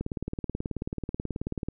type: click train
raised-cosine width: 3 ms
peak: -18 dBFS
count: 32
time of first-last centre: 0.01-1.686 s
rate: 18.5 Hz
effects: none